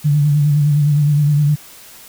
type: tone with vibrato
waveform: sine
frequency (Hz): 146.83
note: D3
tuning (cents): 0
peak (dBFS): -10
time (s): 0.04-1.56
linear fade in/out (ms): 20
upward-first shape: sine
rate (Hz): 9.7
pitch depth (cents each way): 47
effects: white hiss -40 dBFS RMS until 2.08 s